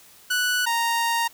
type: tone pair in turn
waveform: sawtooth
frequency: 1480 / 929.7 Hz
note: F#6 / A#5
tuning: 0 / -5 cents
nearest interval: minor sixth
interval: 805 cents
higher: first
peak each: -17 dBFS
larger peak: neither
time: 0.3-0.66 / 0.66-1.28 s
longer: second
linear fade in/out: 10 ms
effects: white hiss -51 dBFS RMS until 1.33 s